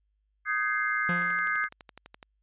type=chord; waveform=sine; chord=Ab major seventh; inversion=second; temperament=equal with one note detuned; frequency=1244.5 / 1541.9 / 1661.2 / 2093 Hz; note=Eb6 / G6 / Ab6 / C7; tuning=0 / -29 / 0 / 0 cents; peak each=-31 dBFS; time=0.45-1.69 s; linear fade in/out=50 ms
type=tone with exponential decay; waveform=45% pulse; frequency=174.61 Hz; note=F3; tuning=in tune; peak=-27 dBFS; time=1.09-1.6 s; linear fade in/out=2 ms; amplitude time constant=110 ms
type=click train; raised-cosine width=0.3 ms; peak=-29 dBFS; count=13; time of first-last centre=1.22-2.228 s; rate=11.9 Hz
effects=added 51 Hz sine -70 dBFS peak until 2.42 s + resampled to 8000 Hz